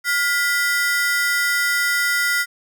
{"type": "ring-modulated tone", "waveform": "45% pulse", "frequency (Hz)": 1700, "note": "G#6", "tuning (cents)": 40, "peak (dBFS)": -14, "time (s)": [0.04, 2.46], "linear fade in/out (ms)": 50, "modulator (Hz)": 282, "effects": []}